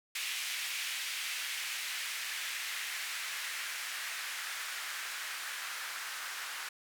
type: noise with band-pass filter sweep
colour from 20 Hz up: blue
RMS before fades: -39 dBFS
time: 0.15-6.69 s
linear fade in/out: 5 ms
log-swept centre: 2400 to 1400 Hz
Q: 1.7
effects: none